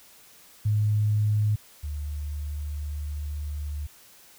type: tone pair in turn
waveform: sine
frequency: 105.7 / 73.84 Hz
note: G#2 / D2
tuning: +31 / +10 cents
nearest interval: tritone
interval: 621 cents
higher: first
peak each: -20 / -29 dBFS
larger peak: first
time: 0.65-1.56 / 1.83-3.87 s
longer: second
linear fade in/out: 10 ms
effects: white hiss -53 dBFS RMS until 4.38 s